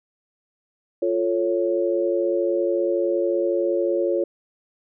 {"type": "chord", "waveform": "sine", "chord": "F augmented", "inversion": "none", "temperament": "equal", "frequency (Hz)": [349.2, 440, 554.4], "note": ["F4", "A4", "C#5"], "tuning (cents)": [0, 0, 0], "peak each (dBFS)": [-22, -26, -23], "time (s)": [1.02, 4.24], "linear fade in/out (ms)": 5, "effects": []}